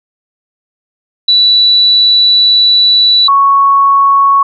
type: tone pair in turn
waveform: sine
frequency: 3951 / 1108.7 Hz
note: B7 / C#6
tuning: 0 / 0 cents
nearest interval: octave + minor seventh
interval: 2200 cents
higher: first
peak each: -4 dBFS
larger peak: neither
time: 1.28-3.28 / 3.28-4.43 s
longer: first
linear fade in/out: 5 ms
effects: none